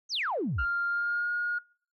sine exponential sweep, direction down, 6645 to 41.58 Hz, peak -27 dBFS, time 0.09-0.66 s, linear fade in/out 50 ms
sine tone with pitch glide, 1396.9 to 1433.7 Hz, F6 to F6, 0 to +45 cents, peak -26 dBFS, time 0.58-1.59 s, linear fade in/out 10 ms, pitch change +45 cents, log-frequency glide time 0.88-1.31 s
effects noise-tail reverb RT60 0.5 s tail -26 dB re dry + tanh soft clip ceiling -21 dBFS

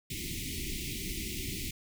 pink band-stop noise, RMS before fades -37 dBFS, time 0.1-1.71 s, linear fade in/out 5 ms, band 400 to 2000 Hz, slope 96 dB/octave, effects none

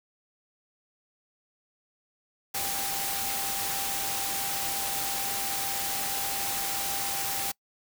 sine tone in noise, 790 Hz, G5, 13 cents sharp, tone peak -37 dBFS, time 2.54-7.52 s, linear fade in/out 10 ms, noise white, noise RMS -31 dBFS, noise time 2.54-7.52 s, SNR -9 dB, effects noise-tail reverb RT60 0.1 s tail -25 dB re dry

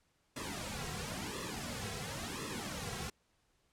pink noise with flanger, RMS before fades -41 dBFS, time 0.36-3.1 s, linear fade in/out 5 ms, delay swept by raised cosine 1.3 to 3.4 ms, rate 0.96 Hz, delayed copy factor -0.95, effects pink hiss -75 dBFS RMS until 3.72 s + low-pass 10000 Hz 12 dB/octave

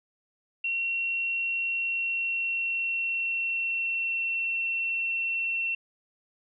sine tone with pitch glide, 2731 to 2709 Hz, F7 to E7, -39 to +47 cents, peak -26 dBFS, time 0.64-5.75 s, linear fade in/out 5 ms, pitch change -14 cents, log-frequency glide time 1.67-4.27 s, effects none

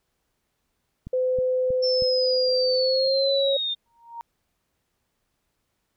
click train, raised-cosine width 5 ms, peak -24 dBFS, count 4, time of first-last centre 1.07-2.022 s, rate 3.15 Hz
sine tone with pitch glide, 510 to 549.8 Hz, C5 to C#5, -44 to -14 cents, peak -20 dBFS, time 1.13-3.57 s, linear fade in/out 5 ms, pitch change +130 cents, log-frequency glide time 2.74-3.3 s
sine linear sweep, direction down, 5380 to 3600 Hz, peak -24 dBFS, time 1.82-3.75 s, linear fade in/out 20 ms
sine tone with exponential growth, 932.3 Hz, A#5, in tune, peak -30 dBFS, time 3.86-4.21 s, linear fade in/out 0 ms, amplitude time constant 76 ms
effects pink hiss -75 dBFS RMS until 5.96 s

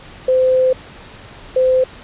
sine tone pair in turn, 515 / 515 Hz, C5 / C5, -28 / -28 cents, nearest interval unison, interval 0 cents, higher neither, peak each -10 dBFS, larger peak neither, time 0.28-0.73 / 1.56-1.84 s, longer first, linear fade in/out 5 ms, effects pink hiss -38 dBFS RMS until 2.03 s + resampled to 8000 Hz

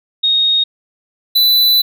sine / square tone pair in turn, 3729 / 3988 Hz, A#7 / B7, 0 / +16 cents, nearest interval minor second, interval 116 cents, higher second, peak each -10 / -9 dBFS, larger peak second, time 0.23-0.64 / 1.35-1.82 s, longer second, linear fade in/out 10 ms, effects none

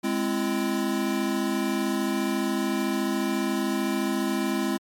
square chord, Ab augmented, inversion none, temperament equal with one note detuned, 207.7 / 261.6 / 336.6 Hz, Ab3 / C4 / E4, 0 / 0 / +36 cents, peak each -29 dBFS, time 0.03-4.78 s, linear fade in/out 20 ms, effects MP3 64 kbps

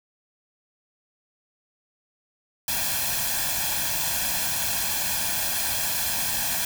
white noise with comb filter, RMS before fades -26 dBFS, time 2.68-6.65 s, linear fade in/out 2 ms, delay 1.2 ms, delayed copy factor +0.7, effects none

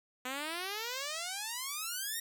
5% pulse exponential sweep, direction up, 248.8 to 1900 Hz, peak -25 dBFS, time 0.25-2.2 s, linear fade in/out 5 ms, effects none

